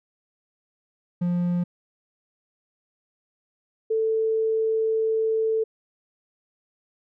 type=tone pair in turn; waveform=triangle / sine; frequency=175.8 / 443 Hz; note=F3 / A4; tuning=+12 / +12 cents; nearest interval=octave + major third; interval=1600 cents; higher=second; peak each=-19 / -20 dBFS; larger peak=first; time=1.21-1.64 / 3.9-5.64 s; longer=second; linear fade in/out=10 ms; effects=none